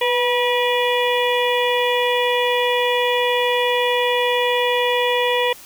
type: harmonic tone with a mistuned harmonic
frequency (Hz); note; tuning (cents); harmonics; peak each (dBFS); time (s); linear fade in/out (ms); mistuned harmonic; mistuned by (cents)
484.3; B4; -34; 1 / 2 / 4 / 5 / 6 / 7; -19 / -22 / -25 / -26 / -27 / -27; 0.01-5.53; 5; 1; +33
effects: white hiss -42 dBFS RMS until 5.65 s